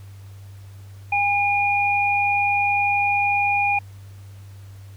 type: tone pair together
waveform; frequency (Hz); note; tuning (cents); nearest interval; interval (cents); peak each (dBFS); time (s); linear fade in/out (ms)
sine; 811.2 / 2431; G#5 / D#7; -41 / -41; octave + perfect fifth; 1900; -20; 1.12-3.79; 5
effects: added 98 Hz sine -38 dBFS peak until 4.96 s + pink hiss -54 dBFS RMS until 4.96 s